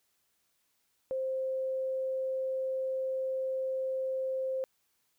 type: tone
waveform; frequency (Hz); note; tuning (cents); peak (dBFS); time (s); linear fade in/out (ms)
sine; 525; C5; +6; -30; 1.11-4.64; 0
effects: white hiss -75 dBFS RMS until 5.18 s